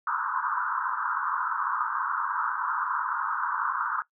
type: band-pass noise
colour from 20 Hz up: white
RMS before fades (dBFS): -29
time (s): 0.07-4.02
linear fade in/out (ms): 2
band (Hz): 920 to 1500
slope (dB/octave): 96
effects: noise-tail reverb RT60 0.1 s tail -17 dB re dry